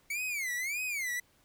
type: tone with vibrato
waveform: 45% pulse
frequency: 2212 Hz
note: C#7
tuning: 4 cents flat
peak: -32 dBFS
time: 0.1-1.2 s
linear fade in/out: 5 ms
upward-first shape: sine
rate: 1.7 Hz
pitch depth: 230 cents each way
effects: pink hiss -67 dBFS RMS until 1.44 s